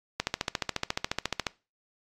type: click train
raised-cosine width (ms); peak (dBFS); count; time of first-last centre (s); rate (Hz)
0.2; -9; 19; 0.2-1.468; 14.2
effects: noise-tail reverb RT60 0.3 s tail -22 dB re dry + AAC 48 kbps